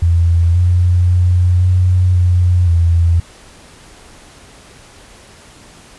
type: tone with pitch steps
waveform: sine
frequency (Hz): 84.8 / 88.8 / 89.4 / 91.1 / 89.2 / 84.6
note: E2 / F2 / F2 / F#2 / F2 / E2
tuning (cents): +50 / +29 / +41 / -26 / +37 / +45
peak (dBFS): -8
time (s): 0.02-3.2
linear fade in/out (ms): 5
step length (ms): 530
effects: pink hiss -41 dBFS RMS until 5.98 s + resampled to 24000 Hz